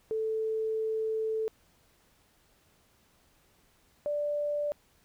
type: tone pair in turn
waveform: sine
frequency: 440 / 587.3 Hz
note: A4 / D5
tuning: 0 / 0 cents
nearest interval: perfect fourth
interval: 500 cents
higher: second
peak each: -28 dBFS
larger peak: neither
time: 0.11-1.48 / 4.06-4.72 s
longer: first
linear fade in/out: 0 ms
effects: pink hiss -66 dBFS RMS until 5.04 s